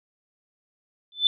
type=tone with exponential growth; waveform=sine; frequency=3520 Hz; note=A7; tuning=in tune; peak=-12 dBFS; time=1.12-1.27 s; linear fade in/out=1 ms; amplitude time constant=31 ms; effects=none